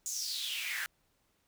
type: noise with high-pass filter sweep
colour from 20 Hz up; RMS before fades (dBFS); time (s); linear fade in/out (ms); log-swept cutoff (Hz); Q
pink; -37; 0.06-0.86; 0; 7100 to 1600; 6.1
effects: pink hiss -74 dBFS RMS until 1.47 s